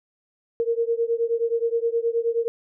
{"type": "beating tone pair", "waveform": "sine", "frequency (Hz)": [459.7, 469.2], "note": ["A#4", "A#4"], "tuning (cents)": [-24, 11], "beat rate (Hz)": 9.5, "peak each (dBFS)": [-23, -24], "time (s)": [0.6, 2.48], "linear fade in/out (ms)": 0, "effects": []}